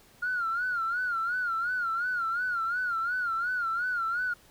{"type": "tone with vibrato", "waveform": "sine", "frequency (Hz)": 1414, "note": "F6", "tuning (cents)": 21, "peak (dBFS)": -26, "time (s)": [0.22, 4.34], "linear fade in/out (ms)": 10, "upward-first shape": "sine", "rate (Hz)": 2.8, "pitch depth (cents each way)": 110, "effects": ["tanh soft clip ceiling -22 dBFS", "pink hiss -58 dBFS RMS until 4.5 s"]}